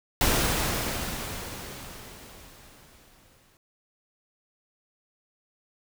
pink noise with exponential decay, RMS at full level -22 dBFS, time 0.21-3.57 s, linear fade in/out 1 ms, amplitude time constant 730 ms, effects none

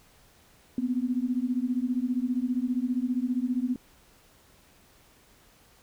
sine beating tone pair, 242.6 / 257.6 Hz, B3 / C4, -31 / -27 cents, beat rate 15 Hz, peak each -28 dBFS, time 0.78-3.76 s, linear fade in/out 2 ms, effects pink hiss -59 dBFS RMS until 5.82 s

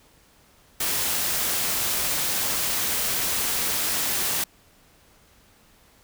white noise, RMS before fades -25 dBFS, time 0.8-4.44 s, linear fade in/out 5 ms, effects pink hiss -57 dBFS RMS until 6.03 s

